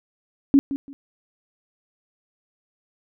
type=tone with echo; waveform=sine; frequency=277.2 Hz; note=C#4; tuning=in tune; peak=-10 dBFS; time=0.54-0.59 s; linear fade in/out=0 ms; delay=170 ms; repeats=2; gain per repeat=-13 dB; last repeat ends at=0.93 s; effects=none